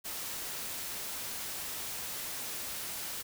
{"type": "noise", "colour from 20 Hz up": "white", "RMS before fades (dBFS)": -39, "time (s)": [0.04, 3.23], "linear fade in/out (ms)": 20, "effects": []}